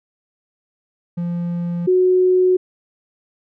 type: tone pair in turn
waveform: triangle / sine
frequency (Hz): 172.9 / 367.6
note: F3 / F#4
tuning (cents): -17 / -11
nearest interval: octave + minor second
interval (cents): 1306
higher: second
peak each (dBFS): -18 / -11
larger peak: second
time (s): 1.17-1.87 / 1.87-2.57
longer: neither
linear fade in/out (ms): 10
effects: none